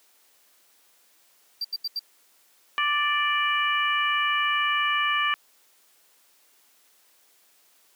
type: tone bursts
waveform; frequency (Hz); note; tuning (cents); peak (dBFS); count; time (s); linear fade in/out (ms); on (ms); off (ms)
triangle; 4699; D8; 0; -25; 4; 1.61-1.994; 5; 36; 80
type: harmonic tone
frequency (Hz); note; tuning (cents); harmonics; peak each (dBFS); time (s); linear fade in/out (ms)
587.3; D5; 0; 2 / 3 / 4 / 5; -25 / -27 / -28 / -29; 2.78-5.34; 0
effects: white hiss -61 dBFS RMS until 7.95 s + high-pass 300 Hz 12 dB/octave